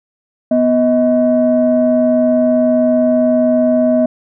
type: tone pair together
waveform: sine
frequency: 246.9 / 631.6 Hz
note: B3 / D#5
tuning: 0 / +26 cents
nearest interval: octave + major third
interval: 1626 cents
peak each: -11 dBFS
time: 0.51-4.06 s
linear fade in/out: 5 ms
effects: tanh soft clip ceiling -3 dBFS